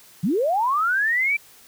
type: linear sweep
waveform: sine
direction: up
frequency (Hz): 146.83 to 2357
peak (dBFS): -18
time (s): 0.23-1.37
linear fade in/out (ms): 10
effects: white hiss -50 dBFS RMS until 1.67 s